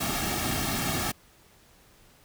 pink noise with comb filter, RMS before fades -29 dBFS, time 0-1.12 s, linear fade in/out 10 ms, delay 2 ms, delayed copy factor -0.7, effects pink hiss -58 dBFS RMS until 2.24 s

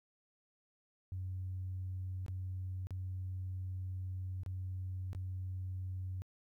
sine tone with dropouts, 92.8 Hz, F#2, 6 cents sharp, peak -37 dBFS, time 1.12-6.22 s, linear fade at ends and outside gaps 0 ms, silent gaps 2.263-2.282 / 2.87-2.907 / 4.434-4.462 / 5.131-5.149 s, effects tanh soft clip ceiling -33 dBFS + 13-bit

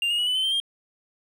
triangle tone with pitch steps, 2794 / 2859 / 2926 / 2995 / 3065 / 3136 / 3209 Hz, F7 / F7 / F#7 / F#7 / G7 / G7 / G7, 0 / +40 / -20 / +20 / -40 / 0 / +40 cents, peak -20 dBFS, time 0.02-0.601 s, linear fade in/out 2 ms, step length 83 ms, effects none

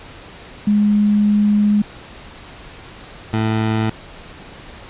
sine / 20% pulse tone pair in turn, 207.7 / 110.33 Hz, G#3 / A2, 0 / +5 cents, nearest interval major seventh, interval 1095 cents, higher first, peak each -11 dBFS, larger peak neither, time 0.67-1.82 / 3.33-3.9 s, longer first, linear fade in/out 5 ms, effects pink hiss -38 dBFS RMS until 4.89 s + resampled to 8000 Hz

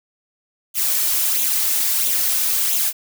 blue noise with flanger, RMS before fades -19 dBFS, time 0.74-2.93 s, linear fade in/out 50 ms, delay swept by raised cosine 0.29 to 3.39 ms, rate 1.5 Hz, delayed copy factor +0.55, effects none

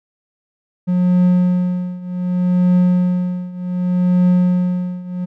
triangle tone with tremolo, 180 Hz, F#3, 47 cents flat, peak -7 dBFS, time 0.87-5.26 s, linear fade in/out 20 ms, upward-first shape triangle, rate 0.66 Hz, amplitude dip 90%, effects none

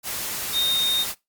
sine tone in noise, 3690 Hz, A#7, 18 cents flat, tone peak -19 dBFS, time 0.52-1.06 s, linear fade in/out 50 ms, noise white, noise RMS -29 dBFS, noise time 0.03-1.15 s, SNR +7 dB, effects noise-tail reverb RT60 0.2 s tail -21 dB re dry + Opus 48 kbps

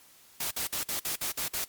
white noise bursts, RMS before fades -32 dBFS, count 8, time 0.4-1.644 s, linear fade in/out 5 ms, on 110 ms, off 52 ms, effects white hiss -57 dBFS RMS until 1.68 s + MP3 96 kbps

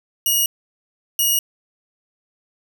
5% pulse tone pair in turn, 2889 / 2889 Hz, F#7 / F#7, -42 / -42 cents, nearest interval unison, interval 0 cents, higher neither, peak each -7 dBFS, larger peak neither, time 0.26-0.46 / 1.19-1.39 s, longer neither, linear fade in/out 2 ms, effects none

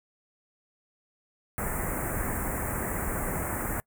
pink band-stop noise, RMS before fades -31 dBFS, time 1.58-3.8 s, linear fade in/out 0 ms, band 2100 to 7800 Hz, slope 48 dB/octave, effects noise-tail reverb RT60 0.1 s tail -24 dB re dry

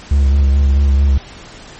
triangle tone with vibrato, 69.3 Hz, C#2, in tune, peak -6 dBFS, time 0.11-1.18 s, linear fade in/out 5 ms, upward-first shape sine, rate 4.6 Hz, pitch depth 35 cents each way, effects pink hiss -36 dBFS RMS until 1.79 s + MP3 32 kbps

